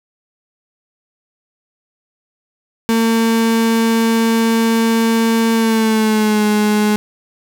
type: tone with pitch glide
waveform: 35% pulse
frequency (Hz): 227 to 210.6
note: A#3 to G#3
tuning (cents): -46 to +24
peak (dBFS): -10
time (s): 2.89-6.96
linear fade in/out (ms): 0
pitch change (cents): -130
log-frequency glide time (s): 5.54-6.45
effects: none